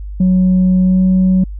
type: tone with pitch glide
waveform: sine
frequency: 184.5 to 186.21 Hz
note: F#3 to F#3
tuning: -5 to +11 cents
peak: -6 dBFS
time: 0.2-1.44 s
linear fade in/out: 5 ms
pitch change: +16 cents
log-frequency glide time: 0.82-1.01 s
effects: tanh soft clip ceiling -6 dBFS + added 50 Hz sine -23 dBFS peak until 1.59 s